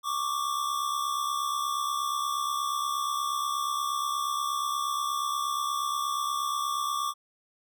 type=tone pair together; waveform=square; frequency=1108.7 / 1177.1 Hz; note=C#6 / D6; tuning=0 / +4 cents; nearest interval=minor second; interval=104 cents; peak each=-33 / -30 dBFS; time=0.03-7.14 s; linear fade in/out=50 ms; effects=none